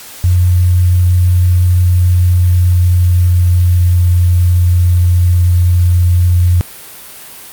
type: tone with pitch glide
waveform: sine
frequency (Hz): 89.4 to 88.22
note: F2 to F2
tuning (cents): +41 to +18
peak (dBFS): -6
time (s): 0.24-6.61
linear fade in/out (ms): 0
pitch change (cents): -23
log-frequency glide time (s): 1.79-4.25
effects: white hiss -32 dBFS RMS until 7.52 s + Opus 48 kbps